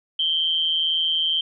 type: tone with amplitude modulation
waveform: sine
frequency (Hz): 3136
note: G7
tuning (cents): 0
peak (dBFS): -16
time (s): 0.19-1.41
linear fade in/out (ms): 5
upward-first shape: sine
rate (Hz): 162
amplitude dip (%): 65
effects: none